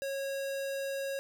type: tone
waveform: square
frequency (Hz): 548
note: C#5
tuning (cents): -20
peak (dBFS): -34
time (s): 0.02-1.19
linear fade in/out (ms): 0
effects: none